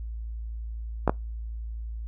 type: clicks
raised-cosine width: 1 ms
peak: -7 dBFS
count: 2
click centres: 1.077 / 1.095 s
effects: noise-tail reverb RT60 0.2 s tail -24 dB re dry + added 56 Hz sine -32 dBFS peak until 2.07 s